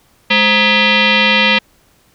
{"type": "tone with frequency modulation", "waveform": "sine", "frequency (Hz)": 210, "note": "G#3", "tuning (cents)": 19, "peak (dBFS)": -8, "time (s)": [0.3, 1.59], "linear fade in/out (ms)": 10, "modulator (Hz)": 733, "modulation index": 4.6, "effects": ["pink hiss -53 dBFS RMS until 2.14 s"]}